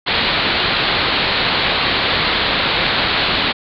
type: low-pass noise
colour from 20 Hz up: white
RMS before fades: -17 dBFS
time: 0.06-3.53 s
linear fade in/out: 20 ms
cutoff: 4400 Hz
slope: 96 dB/octave
effects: none